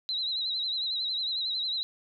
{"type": "tone with vibrato", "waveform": "sine", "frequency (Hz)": 3951, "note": "B7", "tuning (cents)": 0, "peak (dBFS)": -28, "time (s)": [0.09, 1.83], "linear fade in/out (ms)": 0, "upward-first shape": "sine", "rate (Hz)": 11, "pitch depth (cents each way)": 74, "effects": []}